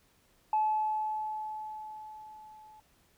sine tone with level ramp, 861 Hz, A5, 38 cents flat, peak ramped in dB -23 to -52 dBFS, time 0.53-2.8 s, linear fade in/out 2 ms, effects tanh soft clip ceiling -20 dBFS + pink hiss -67 dBFS RMS until 3.17 s

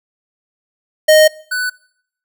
square tone pair in turn, 620 / 1493.5 Hz, D#5 / F#6, -6 / +16 cents, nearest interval octave + minor third, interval 1522 cents, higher second, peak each -6 / -17 dBFS, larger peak first, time 1.08-1.28 / 1.51-1.7 s, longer first, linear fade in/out 10 ms, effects noise-tail reverb RT60 0.7 s tail -24 dB re dry

